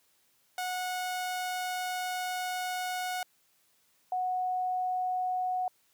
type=tone pair in turn; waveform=sawtooth / sine; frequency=732 / 735.8 Hz; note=F#5 / F#5; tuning=-19 / -10 cents; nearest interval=unison; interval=9 cents; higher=second; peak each=-28 dBFS; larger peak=neither; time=0.58-3.23 / 4.12-5.68 s; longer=first; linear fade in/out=2 ms; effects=white hiss -69 dBFS RMS until 5.93 s + high-pass 80 Hz 12 dB/octave